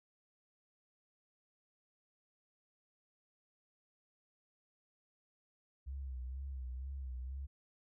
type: tone with vibrato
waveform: sine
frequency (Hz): 65.41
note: C2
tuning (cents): 0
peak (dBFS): -40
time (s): 5.86-7.47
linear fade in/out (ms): 20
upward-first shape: sine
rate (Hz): 2.1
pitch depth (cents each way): 82
effects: none